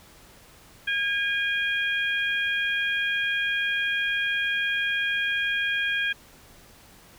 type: harmonic tone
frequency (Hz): 814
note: G#5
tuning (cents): -35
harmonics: 2 / 3 / 4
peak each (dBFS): -25 / -29 / -31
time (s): 0.87-6.13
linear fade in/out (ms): 10
effects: pink hiss -52 dBFS RMS until 7.18 s